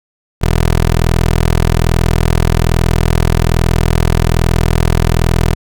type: tone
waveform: 15% pulse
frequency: 41.2 Hz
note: E1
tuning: in tune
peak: -3 dBFS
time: 0.41-5.55 s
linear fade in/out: 20 ms
effects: none